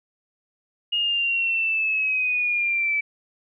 sine linear sweep, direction down, 2862 to 2300 Hz, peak -20 dBFS, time 0.92-3.01 s, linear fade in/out 10 ms, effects none

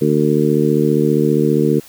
harmonic tone, 75 Hz, D2, 37 cents sharp, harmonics 2 / 3 / 4 / 5 / 6, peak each -18 / -18 / -18 / -18 / -18 dBFS, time 0.01-1.8 s, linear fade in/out 10 ms, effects white hiss -42 dBFS RMS until 1.88 s

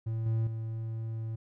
triangle tone with level steps, 112.3 Hz, A2, 36 cents sharp, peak -28 / -24 / -31 dBFS, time 0.06-1.36 s, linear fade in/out 10 ms, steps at 0.26 / 0.47 s, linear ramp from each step 2 ms, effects none

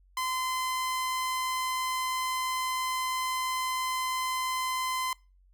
sawtooth tone, 1029 Hz, C6, 29 cents flat, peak -25 dBFS, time 0.17-5.13 s, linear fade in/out 2 ms, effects noise-tail reverb RT60 0.3 s tail -24 dB re dry + added 46 Hz sine -58 dBFS peak until 5.53 s

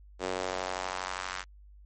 sawtooth tone with high-pass filter sweep, 92.5 Hz, F#2, in tune, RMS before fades -35 dBFS, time 0.19-1.45 s, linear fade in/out 50 ms, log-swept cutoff 410 to 1400 Hz, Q 1.5, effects added 50 Hz sine -50 dBFS peak until 1.85 s + MP3 32 kbps

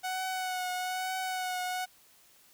sawtooth tone with vibrato, 740 Hz, F#5, in tune, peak -28 dBFS, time 0.03-1.86 s, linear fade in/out 20 ms, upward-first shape triangle, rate 1.1 Hz, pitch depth 29 cents each way, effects white hiss -61 dBFS RMS until 2.53 s

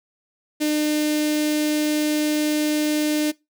sawtooth tone with notch filter, 302 Hz, D4, 48 cents sharp, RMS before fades -21 dBFS, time 0.6-3.32 s, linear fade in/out 20 ms, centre 1100 Hz, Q 0.57, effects noise-tail reverb RT60 0.2 s tail -21 dB re dry

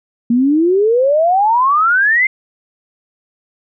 sine exponential sweep, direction up, 229.7 to 2132 Hz, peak -9 dBFS, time 0.3-2.27 s, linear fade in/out 5 ms, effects none

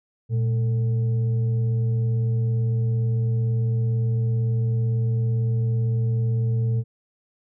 sine tone with frequency modulation, 116.54 Hz, A#2, in tune, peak -19 dBFS, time 0.29-6.84 s, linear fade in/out 50 ms, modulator 329 Hz, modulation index 0.27, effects none

